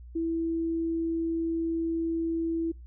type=tone; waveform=sine; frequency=329.6 Hz; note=E4; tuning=in tune; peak=-26 dBFS; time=0.15-2.72 s; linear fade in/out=10 ms; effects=noise-tail reverb RT60 0.2 s tail -25 dB re dry + added 60 Hz sine -43 dBFS peak until 2.86 s